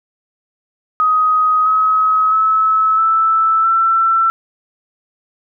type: tone with pitch steps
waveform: sine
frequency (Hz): 1256 / 1276.5 / 1297.3 / 1318.4 / 1339.9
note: D#6 / D#6 / E6 / E6 / E6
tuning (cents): +16 / +44 / -28 / 0 / +28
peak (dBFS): -10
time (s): 1-4.3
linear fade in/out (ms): 0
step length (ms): 660
effects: none